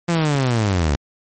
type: linear sweep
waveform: sawtooth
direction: down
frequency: 174.61 to 66.7 Hz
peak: -12 dBFS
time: 0.08-0.96 s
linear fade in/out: 10 ms
effects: MP3 32 kbps